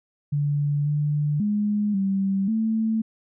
sine tone with pitch steps, 145.1 / 147.9 / 208.1 / 194.4 / 221.6 Hz, D3 / D3 / G#3 / G3 / A3, -21 / +13 / +4 / -14 / +13 cents, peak -20 dBFS, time 0.32-3.02 s, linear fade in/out 10 ms, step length 540 ms, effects none

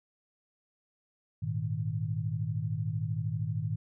sine chord, Ab suspended second, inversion none, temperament just, 103.83 / 116.8 / 155.74 Hz, Ab2 / Bb2 / Eb3, 0 / +4 / +2 cents, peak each -34 dBFS, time 1.42-3.76 s, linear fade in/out 10 ms, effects none

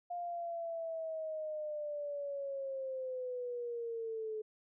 sine linear sweep, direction down, 706 to 428.9 Hz, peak -37 dBFS, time 0.1-4.42 s, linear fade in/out 10 ms, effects none

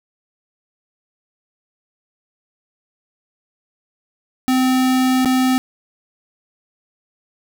square tone with dropouts, 257.8 Hz, C4, 26 cents flat, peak -14 dBFS, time 4.48-5.58 s, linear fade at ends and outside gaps 0 ms, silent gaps 5.248-5.257 s, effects 8-bit

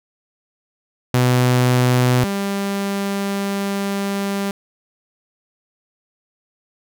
sawtooth tone pair in turn, 125.1 / 198.58 Hz, B2 / G3, +23 / +23 cents, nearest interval minor sixth, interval 800 cents, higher second, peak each -9 / -16 dBFS, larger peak first, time 1.14-2.24 / 2.24-4.51 s, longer second, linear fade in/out 2 ms, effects none

